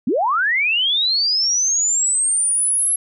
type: linear sweep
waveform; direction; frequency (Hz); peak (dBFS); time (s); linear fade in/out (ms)
sine; up; 196.9 to 11175; -15; 0.07-2.96; 5
effects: none